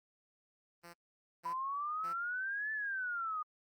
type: tone bursts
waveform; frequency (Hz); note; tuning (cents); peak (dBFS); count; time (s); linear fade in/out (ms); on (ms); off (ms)
5% pulse; 171.8; F3; -28; -39; 3; 0.83-2.14; 20; 110; 490
type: exponential two-way sweep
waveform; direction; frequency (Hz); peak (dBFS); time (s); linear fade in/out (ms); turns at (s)
sine; up then down; 987.8 to 1760 to 1218; -35; 1.45-3.43; 10; 2.72
effects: Opus 32 kbps